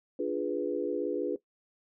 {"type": "chord", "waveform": "sine", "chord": "D diminished seventh", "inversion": "none", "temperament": "equal", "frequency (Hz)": [293.7, 349.2, 415.3, 493.9], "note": ["D4", "F4", "Ab4", "Cb5"], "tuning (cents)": [0, 0, 0, 0], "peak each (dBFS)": -34, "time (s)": [0.19, 1.36], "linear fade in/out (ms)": 5, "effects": ["noise-tail reverb RT60 0.1 s tail -17 dB re dry"]}